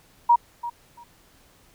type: tone with echo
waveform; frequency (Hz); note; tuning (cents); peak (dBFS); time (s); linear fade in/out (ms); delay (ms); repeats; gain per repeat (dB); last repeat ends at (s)
sine; 949; A#5; +31; -12; 0.29-0.36; 10; 340; 2; -15; 1.04
effects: pink hiss -57 dBFS RMS until 1.74 s